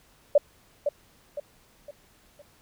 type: tone with echo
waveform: sine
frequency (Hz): 581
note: D5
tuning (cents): -19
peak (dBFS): -13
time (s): 0.35-0.38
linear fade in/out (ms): 5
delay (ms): 510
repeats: 4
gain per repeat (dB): -8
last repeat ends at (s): 2.42
effects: pink hiss -60 dBFS RMS until 2.61 s